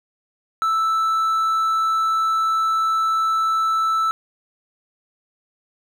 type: tone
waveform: triangle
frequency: 1318.5 Hz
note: E6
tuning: in tune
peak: -15 dBFS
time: 0.62-4.11 s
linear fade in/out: 0 ms
effects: none